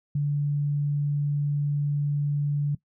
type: tone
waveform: sine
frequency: 145 Hz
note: D3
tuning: 22 cents flat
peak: -22 dBFS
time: 0.15-2.75 s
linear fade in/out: 5 ms
effects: noise-tail reverb RT60 0.1 s tail -19 dB re dry